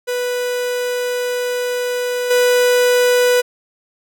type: tone with level steps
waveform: 45% pulse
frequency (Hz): 493.4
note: B4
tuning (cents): -2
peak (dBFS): -18 / -11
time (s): 0.07-3.42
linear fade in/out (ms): 20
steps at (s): 2.3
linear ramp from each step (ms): 10
effects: none

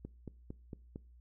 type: click train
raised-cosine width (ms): 3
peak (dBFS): -30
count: 5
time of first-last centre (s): 0.05-0.959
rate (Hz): 4.4
effects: noise-tail reverb RT60 0.4 s tail -23 dB re dry + added 60 Hz sine -56 dBFS peak until 1.2 s

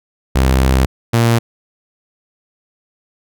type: tone pair in turn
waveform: sawtooth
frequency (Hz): 65.41 / 116.55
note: C2 / A#2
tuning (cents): 0 / 0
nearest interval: minor seventh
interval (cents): 1000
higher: second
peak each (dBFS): -6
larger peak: neither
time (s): 0.35-0.86 / 1.13-1.39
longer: first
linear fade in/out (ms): 10
effects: none

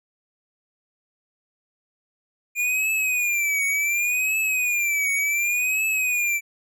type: tone with vibrato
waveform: square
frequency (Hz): 2413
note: D7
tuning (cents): +46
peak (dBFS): -21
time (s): 2.55-6.41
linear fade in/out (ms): 50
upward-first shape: triangle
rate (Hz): 0.68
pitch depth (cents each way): 140
effects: none

